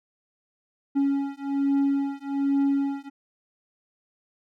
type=beating tone pair; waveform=triangle; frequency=277.5 / 278.7 Hz; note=C#4 / C#4; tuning=+2 / +9 cents; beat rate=1.2 Hz; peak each=-23 dBFS; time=0.95-3.1 s; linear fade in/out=20 ms; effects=none